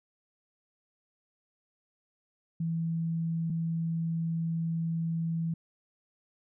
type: tone pair in turn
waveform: sine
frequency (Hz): 164.81 / 164.81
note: E3 / E3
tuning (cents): 0 / 0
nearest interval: unison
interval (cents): 0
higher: neither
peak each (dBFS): -28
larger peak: neither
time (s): 2.6-3.5 / 3.5-5.54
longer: second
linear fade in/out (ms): 5
effects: none